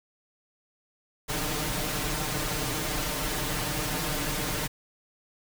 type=noise with comb filter; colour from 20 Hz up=pink; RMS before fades=-30 dBFS; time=1.28-4.68 s; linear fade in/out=20 ms; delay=6.6 ms; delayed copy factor=+1; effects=none